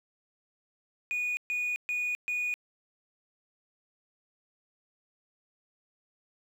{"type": "tone bursts", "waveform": "triangle", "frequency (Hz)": 2461, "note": "D#7", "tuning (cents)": -20, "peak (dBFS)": -26, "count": 4, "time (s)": [1.11, 2.54], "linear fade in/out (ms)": 0, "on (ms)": 260, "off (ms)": 130, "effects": ["tanh soft clip ceiling -23 dBFS", "10-bit"]}